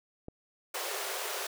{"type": "click", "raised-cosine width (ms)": 2, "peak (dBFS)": -28, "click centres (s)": 0.284}
{"type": "high-pass noise", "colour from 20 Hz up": "pink", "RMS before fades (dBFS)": -36, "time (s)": [0.74, 1.47], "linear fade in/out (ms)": 5, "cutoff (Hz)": 370, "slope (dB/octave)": 96}
{"effects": []}